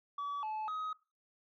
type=tone with pitch steps; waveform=sine; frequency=1143 / 865 / 1262 Hz; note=D6 / A5 / D#6; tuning=-47 / -30 / +24 cents; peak=-33 dBFS; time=0.18-0.93 s; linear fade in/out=5 ms; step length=250 ms; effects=noise-tail reverb RT60 0.3 s tail -21 dB re dry + tanh soft clip ceiling -35 dBFS